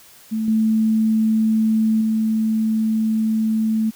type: tone with level steps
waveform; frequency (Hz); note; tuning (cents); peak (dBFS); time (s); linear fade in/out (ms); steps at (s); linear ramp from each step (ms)
sine; 220; A3; 0; -19 / -14 / -16; 0.31-3.91; 20; 0.48 / 2.01; 2
effects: white hiss -47 dBFS RMS until 3.95 s